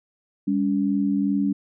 sine tone pair together, 200.3 / 282.9 Hz, G3 / C#4, +38 / +35 cents, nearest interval tritone, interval 597 cents, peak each -22 dBFS, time 0.47-1.53 s, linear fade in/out 10 ms, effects none

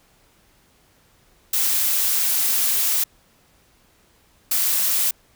blue noise bursts at uneven times, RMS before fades -20 dBFS, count 2, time 1.53-3.04 / 4.51-5.11 s, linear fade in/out 5 ms, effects pink hiss -58 dBFS RMS until 5.35 s

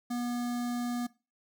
square tone with notch filter, 242 Hz, B3, 35 cents flat, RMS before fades -33 dBFS, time 0.1-1.07 s, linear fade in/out 10 ms, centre 2600 Hz, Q 1.6, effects noise-tail reverb RT60 0.3 s tail -20 dB re dry

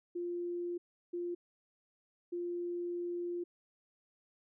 sine tone bursts at uneven times, 349.2 Hz, F4, in tune, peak -35 dBFS, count 3, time 0.15-0.78 / 1.13-1.35 / 2.32-3.44 s, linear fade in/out 10 ms, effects none

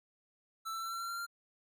square tone with pitch steps, 1326 / 1336 / 1346.1 / 1356.2 / 1366.4 / 1376.7 / 1387.1 Hz, E6 / E6 / E6 / E6 / F6 / F6 / F6, +10 / +23 / +36 / +49 / -38 / -25 / -12 cents, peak -38 dBFS, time 0.65-1.266 s, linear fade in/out 20 ms, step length 88 ms, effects none

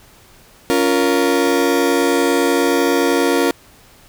35% pulse chord, Bb minor, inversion first, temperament just, 279.7 / 349.6 / 466.2 Hz, Db4 / F4 / Bb4, +16 / +2 / 0 cents, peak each -16 dBFS, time 0.7-3.51 s, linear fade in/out 0 ms, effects pink hiss -47 dBFS RMS until 4.08 s

